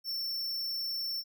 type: tone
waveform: square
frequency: 5410 Hz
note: E8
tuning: 44 cents sharp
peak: -33 dBFS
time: 0.04-1.24 s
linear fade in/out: 50 ms
effects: none